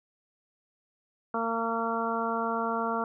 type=harmonic tone; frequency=228.5 Hz; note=A#3; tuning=34 cents flat; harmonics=1 / 2 / 3 / 4 / 5 / 6; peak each=-34 / -34 / -34 / -34 / -34 / -34 dBFS; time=1.34-3.04 s; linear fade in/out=2 ms; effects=none